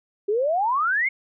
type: exponential sweep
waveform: sine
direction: up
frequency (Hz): 392 to 2217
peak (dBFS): -19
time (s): 0.28-1.09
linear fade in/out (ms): 10
effects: none